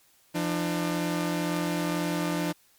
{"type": "tone pair together", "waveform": "sawtooth", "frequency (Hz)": [171.02, 300], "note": ["F3", "D4"], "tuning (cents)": [-36, 37], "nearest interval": "minor seventh", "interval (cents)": 973, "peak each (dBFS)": -25, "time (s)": [0.34, 2.53], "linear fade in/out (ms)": 20, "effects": ["white hiss -62 dBFS RMS until 2.78 s", "MP3 96 kbps"]}